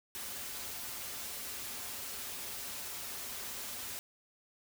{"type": "noise with comb filter", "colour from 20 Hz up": "white", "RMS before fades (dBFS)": -42, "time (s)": [0.15, 3.99], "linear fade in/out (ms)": 0, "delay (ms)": 6.3, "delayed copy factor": -0.5, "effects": []}